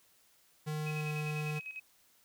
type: tone with pitch glide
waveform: square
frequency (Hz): 152.9 to 151.67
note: D#3 to D#3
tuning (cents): -30 to -44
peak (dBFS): -35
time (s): 0.66-1.6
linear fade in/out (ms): 20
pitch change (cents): -14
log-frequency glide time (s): 0.96-1.09
type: tone with tremolo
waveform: sine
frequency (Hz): 2543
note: D#7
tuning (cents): +37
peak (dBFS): -39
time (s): 0.86-1.8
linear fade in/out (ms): 10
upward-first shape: square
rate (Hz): 10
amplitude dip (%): 65
effects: white hiss -67 dBFS RMS until 2.24 s